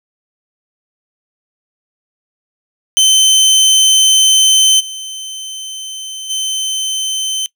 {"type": "tone with level steps", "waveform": "25% pulse", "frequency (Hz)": 3080, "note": "G7", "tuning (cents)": -31, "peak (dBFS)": [-3, -20, -12], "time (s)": [2.97, 7.46], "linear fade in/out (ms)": 0, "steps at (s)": [4.79, 6.29], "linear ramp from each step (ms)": 20, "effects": ["noise-tail reverb RT60 0.1 s tail -22 dB re dry"]}